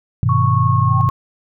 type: chord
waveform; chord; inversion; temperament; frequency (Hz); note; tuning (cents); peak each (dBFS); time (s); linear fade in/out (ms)
sine; G augmented; none; equal with one note detuned; 100.17 / 123.47 / 155.56; G2 / B2 / D#3; +38 / 0 / 0; -17 / -15 / -20; 0.23-1.09; 0
type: tone with pitch glide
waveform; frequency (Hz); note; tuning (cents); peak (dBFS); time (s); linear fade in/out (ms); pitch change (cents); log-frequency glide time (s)
sine; 1108.7 to 1089; C#6 to C#6; 0 to -31; -17; 0.29-1.1; 2; -31; 0.39-0.82
type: tone with exponential growth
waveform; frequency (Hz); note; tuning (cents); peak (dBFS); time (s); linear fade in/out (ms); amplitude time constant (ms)
sine; 778; G5; -13; -23; 0.72-1.01; 0; 62
effects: none